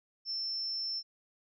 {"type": "tone", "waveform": "sine", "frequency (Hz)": 5350, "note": "E8", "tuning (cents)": 25, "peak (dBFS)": -33, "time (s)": [0.25, 1.03], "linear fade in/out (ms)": 50, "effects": []}